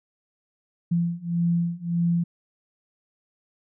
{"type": "beating tone pair", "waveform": "sine", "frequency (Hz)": [170, 171.7], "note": ["F3", "F3"], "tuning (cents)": [-46, -29], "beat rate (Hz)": 1.7, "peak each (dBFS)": [-25, -24], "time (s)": [0.91, 2.24], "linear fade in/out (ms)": 10, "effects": []}